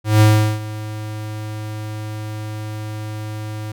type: tone with ADSR envelope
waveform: square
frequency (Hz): 107.3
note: A2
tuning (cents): -43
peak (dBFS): -8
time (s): 0.04-3.72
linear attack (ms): 170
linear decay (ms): 380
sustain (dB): -18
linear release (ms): 5
effects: none